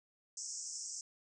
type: band-pass noise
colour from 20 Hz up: pink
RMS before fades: -44 dBFS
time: 0.37-1.01 s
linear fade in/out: 2 ms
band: 5300 to 8100 Hz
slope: 96 dB/octave
effects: none